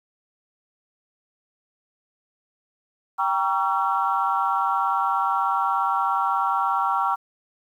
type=chord; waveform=sine; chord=G diminished seventh; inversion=none; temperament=just; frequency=784 / 940.8 / 1128.9 / 1354.7 Hz; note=G5 / Bb5 / Db6 / Fb6; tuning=0 / +16 / +31 / +47 cents; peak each=-25 dBFS; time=3.18-7.16 s; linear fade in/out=20 ms; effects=tanh soft clip ceiling -9 dBFS + 9-bit